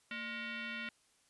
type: tone with frequency modulation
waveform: sine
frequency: 228.3 Hz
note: A#3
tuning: 36 cents flat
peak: -39 dBFS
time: 0.11-0.89 s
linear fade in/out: 2 ms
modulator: 827 Hz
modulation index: 3.5
effects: white hiss -71 dBFS RMS until 1.29 s + resampled to 24000 Hz